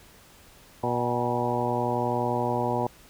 harmonic tone with a mistuned harmonic, 120.9 Hz, B2, 36 cents flat, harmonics 1 / 2 / 3 / 4 / 5 / 6 / 7 / 8, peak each -32 / -32 / -32 / -32 / -32 / -32 / -32 / -32 dBFS, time 0.83-2.87 s, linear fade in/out 5 ms, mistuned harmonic 6, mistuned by +69 cents, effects pink hiss -53 dBFS RMS until 3.09 s

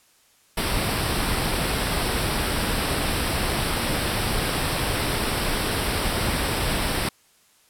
pink band-stop noise, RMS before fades -24 dBFS, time 0.57-7.09 s, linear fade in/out 5 ms, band 5600 to 7900 Hz, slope 96 dB/octave, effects white hiss -59 dBFS RMS until 7.69 s + low-pass 12000 Hz 12 dB/octave

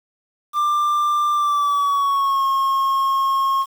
triangle tone with pitch glide, 1187 to 1082.2 Hz, D6 to C#6, +18 to -42 cents, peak -14 dBFS, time 0.53-3.66 s, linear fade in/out 50 ms, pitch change -160 cents, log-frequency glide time 1.33-2.45 s, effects 7-bit

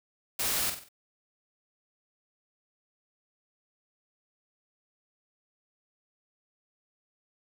white noise with echo, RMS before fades -30 dBFS, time 0.39-0.7 s, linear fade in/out 5 ms, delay 47 ms, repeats 4, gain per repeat -7 dB, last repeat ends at 0.888 s, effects none

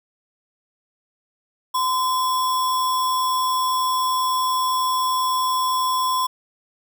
sine tone with sample-and-hold, 1027 Hz, C6, 33 cents flat, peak -18 dBFS, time 1.74-6.27 s, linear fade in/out 10 ms, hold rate 4410 Hz, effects none

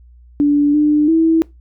sine tone with pitch steps, 290.2 / 298.9 / 325 Hz, D4 / D4 / E4, -21 / +31 / -24 cents, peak -9 dBFS, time 0.4-1.42 s, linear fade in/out 0 ms, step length 340 ms, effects noise-tail reverb RT60 0.2 s tail -22 dB re dry + added 60 Hz sine -41 dBFS peak until 1.6 s

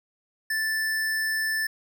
square tone, 1760 Hz, A6, in tune, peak -25 dBFS, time 0.5-1.67 s, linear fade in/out 5 ms, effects none

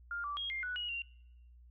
sine tone with pitch steps, 1404 / 1161 / 3267 / 2112 / 1479 / 2898 / 2767 Hz, F6 / D6 / G#7 / C7 / F#6 / F#7 / F7, +9 / -20 / -29 / +16 / -1 / -37 / -17 cents, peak -36 dBFS, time 0.11-1.02 s, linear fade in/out 2 ms, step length 130 ms, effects noise-tail reverb RT60 0.9 s tail -25 dB re dry + added 60 Hz sine -55 dBFS peak until 1.7 s

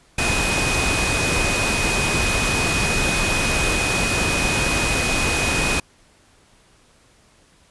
sine tone in noise, 2500 Hz, D#7, 8 cents sharp, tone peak -23 dBFS, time 0.18-5.8 s, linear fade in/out 5 ms, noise pink, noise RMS -21 dBFS, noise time 0.18-5.8 s, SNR -5 dB, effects pink hiss -55 dBFS RMS until 7.7 s + resampled to 24000 Hz

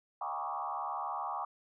sine tone with frequency modulation, 962 Hz, B5, 46 cents flat, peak -34 dBFS, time 0.21-1.45 s, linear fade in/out 5 ms, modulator 73.7 Hz, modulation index 3.4, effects none

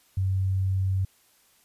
sine tone, 95.2 Hz, F#2, 50 cents sharp, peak -22 dBFS, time 0.17-1.05 s, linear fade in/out 5 ms, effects white hiss -62 dBFS RMS until 1.64 s + resampled to 32000 Hz

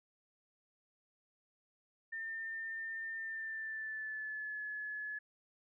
sine tone with pitch glide, 1804 to 1707.7 Hz, A6 to G#6, +43 to +48 cents, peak -39 dBFS, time 2.12-5.19 s, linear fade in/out 10 ms, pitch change -95 cents, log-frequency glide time 3.18-4.62 s, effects none

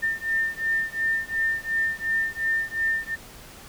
sine beating tone pair, 1801 / 1803.8 Hz, A6 / A6, +40 / +43 cents, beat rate 2.8 Hz, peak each -26 dBFS, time 0.02-3.16 s, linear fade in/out 20 ms, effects pink hiss -45 dBFS RMS until 3.68 s

